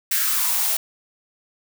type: noise with high-pass filter sweep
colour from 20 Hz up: blue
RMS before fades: -21 dBFS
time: 0.11-0.77 s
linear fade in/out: 5 ms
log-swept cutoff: 1700 to 590 Hz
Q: 3.4
effects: none